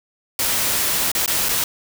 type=noise with dropouts; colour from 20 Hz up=white; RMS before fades=-20 dBFS; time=0.39-1.64 s; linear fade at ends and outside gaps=2 ms; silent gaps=1.117-1.15 / 1.261-1.277 / 1.487-1.491 s; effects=none